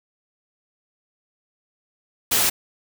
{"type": "noise", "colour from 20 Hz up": "white", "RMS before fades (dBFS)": -19, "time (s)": [2.31, 2.5], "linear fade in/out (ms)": 10, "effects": []}